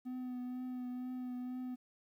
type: tone with vibrato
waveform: triangle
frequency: 251 Hz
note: B3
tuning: 28 cents sharp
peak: -37 dBFS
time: 0.05-1.76 s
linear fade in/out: 20 ms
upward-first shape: triangle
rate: 2.1 Hz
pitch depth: 23 cents each way
effects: 12-bit